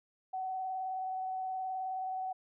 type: tone with vibrato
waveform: sine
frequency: 753 Hz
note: F#5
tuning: 30 cents sharp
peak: -34 dBFS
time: 0.33-2.33 s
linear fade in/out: 10 ms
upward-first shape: square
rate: 19 Hz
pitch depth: 13 cents each way
effects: none